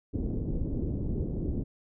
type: low-pass noise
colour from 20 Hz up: pink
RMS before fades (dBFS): -31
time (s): 0.13-1.64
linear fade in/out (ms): 20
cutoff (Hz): 380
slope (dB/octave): 24
effects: none